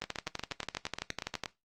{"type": "two click trains", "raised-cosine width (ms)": 0.2, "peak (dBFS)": [-18, -16], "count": [13, 18], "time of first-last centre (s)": [[0.04, 1.458], [0.02, 1.437]], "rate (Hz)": [8.46, 12], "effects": ["noise-tail reverb RT60 0.2 s tail -17 dB re dry", "Opus 24 kbps"]}